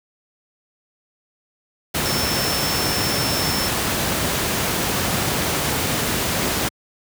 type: tone in noise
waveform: sine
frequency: 5350 Hz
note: E8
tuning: 25 cents sharp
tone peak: -25 dBFS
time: 2.05-3.69 s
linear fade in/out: 10 ms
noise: pink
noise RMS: -21 dBFS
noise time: 1.94-6.69 s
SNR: -7 dB
effects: high-pass 80 Hz 12 dB/octave